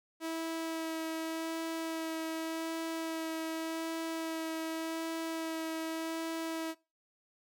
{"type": "tone with vibrato", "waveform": "sawtooth", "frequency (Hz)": 324.4, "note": "E4", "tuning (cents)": -28, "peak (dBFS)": -31, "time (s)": [0.2, 6.75], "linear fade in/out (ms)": 50, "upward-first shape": "sine", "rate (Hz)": 0.86, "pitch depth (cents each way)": 12, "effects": ["noise-tail reverb RT60 0.3 s tail -23 dB re dry"]}